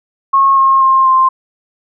sine tone with pitch steps, 1088 / 1074.9 / 1061.9 / 1049.1 Hz, C#6 / C6 / C6 / C6, -33 / +46 / +25 / +4 cents, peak -6 dBFS, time 0.33-1.29 s, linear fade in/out 10 ms, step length 240 ms, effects none

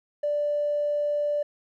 triangle tone, 587.3 Hz, D5, in tune, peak -19 dBFS, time 0.23-1.43 s, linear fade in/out 10 ms, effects tanh soft clip ceiling -21 dBFS

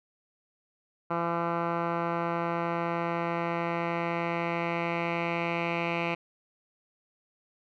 10% pulse tone with low-pass filter sweep, 169.6 Hz, E3, 50 cents sharp, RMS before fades -30 dBFS, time 1.1-6.15 s, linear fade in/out 10 ms, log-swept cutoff 1400 to 2400 Hz, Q 3.3, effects none

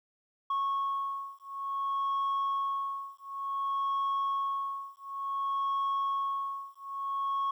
sine beating tone pair, 1100 / 1100.56 Hz, C#6 / C#6, -14 / -13 cents, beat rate 0.56 Hz, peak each -31 dBFS, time 0.5-7.51 s, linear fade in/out 5 ms, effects tanh soft clip ceiling -26 dBFS + 11-bit

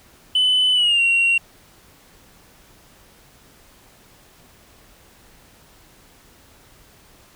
sine tone with pitch glide, 3012 to 2746 Hz, F#7 to F7, +30 to -30 cents, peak -12 dBFS, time 0.35-1.38 s, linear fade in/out 5 ms, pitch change -160 cents, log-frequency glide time 0.73-1.02 s, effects tanh soft clip ceiling -12 dBFS + pink hiss -51 dBFS RMS until 7.35 s

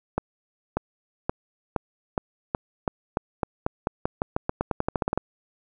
accelerating click train, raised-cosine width 1 ms, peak -9 dBFS, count 24, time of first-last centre 0.18-5.176 s, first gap 590 ms, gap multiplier 0.89, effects none

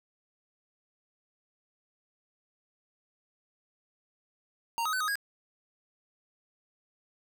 square tone with pitch steps, 926 / 1265 / 1513 / 1252 / 1642 Hz, A#5 / D#6 / F#6 / D#6 / G#6, -12 / +28 / +38 / +10 / -20 cents, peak -29 dBFS, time 4.78-5.155 s, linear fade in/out 0 ms, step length 75 ms, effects none

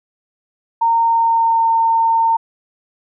sine tone with pitch glide, 920 to 910 Hz, A#5 to A#5, -23 to -42 cents, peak -11 dBFS, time 0.81-2.37 s, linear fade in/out 10 ms, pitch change -19 cents, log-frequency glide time 1.04-1.69 s, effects none

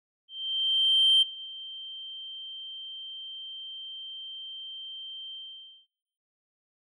sine tone with ADSR envelope, 3136 Hz, G7, in tune, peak -16 dBFS, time 0.28-5.87 s, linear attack 940 ms, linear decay 13 ms, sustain -22 dB, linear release 540 ms, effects noise-tail reverb RT60 0.9 s tail -23 dB re dry + tanh soft clip ceiling -14 dBFS

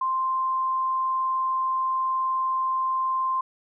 sine tone, 1046.5 Hz, C6, in tune, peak -22 dBFS, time 0.01-3.41 s, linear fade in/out 5 ms, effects none

